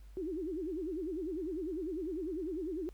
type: tone with vibrato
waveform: sine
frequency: 342 Hz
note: F4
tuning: 36 cents flat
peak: -35 dBFS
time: 0.17-2.89 s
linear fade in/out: 0 ms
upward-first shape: sine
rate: 10 Hz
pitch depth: 230 cents each way
effects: added 50 Hz sine -50 dBFS peak until 2.93 s + pink hiss -69 dBFS RMS until 2.93 s